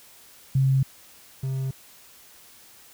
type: tone pair in turn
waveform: sine / triangle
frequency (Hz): 133.9 / 132.98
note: C3 / C3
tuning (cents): +40 / +28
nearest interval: unison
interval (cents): 12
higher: first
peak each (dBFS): -17 / -23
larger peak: first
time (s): 0.55-0.83 / 1.43-1.71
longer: neither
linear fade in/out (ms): 5
effects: white hiss -51 dBFS RMS until 2.93 s